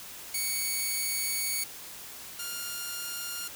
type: tone pair in turn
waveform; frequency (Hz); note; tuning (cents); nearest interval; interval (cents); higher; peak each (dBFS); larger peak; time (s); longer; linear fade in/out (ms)
5% pulse; 2233 / 1406.7; C#7 / F6; +12 / +12; minor sixth; 800; first; -19 / -23; first; 0.34-1.64 / 2.39-3.48; first; 5
effects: white hiss -44 dBFS RMS until 3.55 s